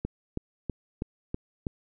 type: click train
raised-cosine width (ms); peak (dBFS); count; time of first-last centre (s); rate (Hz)
3; -17; 6; 0.05-1.668; 3.09
effects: none